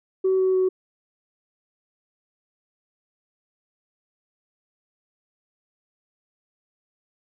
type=tone with pitch steps; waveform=sine; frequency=378.2 / 375.6 / 373 Hz; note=F#4 / F#4 / F#4; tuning=+38 / +26 / +14 cents; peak=-16 dBFS; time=0.24-0.69 s; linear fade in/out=10 ms; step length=150 ms; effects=tanh soft clip ceiling -14 dBFS